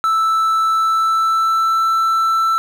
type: tone with pitch glide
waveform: triangle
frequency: 1318.5 to 1330.7 Hz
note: E6 to E6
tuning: 0 to +16 cents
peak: -11 dBFS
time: 0.04-2.58 s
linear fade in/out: 0 ms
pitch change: +16 cents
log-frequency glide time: 0.68-1.87 s
effects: 7-bit